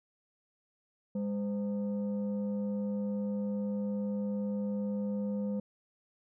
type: tone pair together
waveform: sine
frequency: 203.2 / 512 Hz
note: G#3 / C5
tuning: -38 / -38 cents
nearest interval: octave + major third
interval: 1600 cents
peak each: -30 / -37 dBFS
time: 1.15-5.6 s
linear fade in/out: 5 ms
effects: tanh soft clip ceiling -27 dBFS